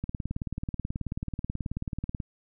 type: click train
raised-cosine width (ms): 5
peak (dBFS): -19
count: 41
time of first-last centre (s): 0.04-2.202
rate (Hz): 18.5
effects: none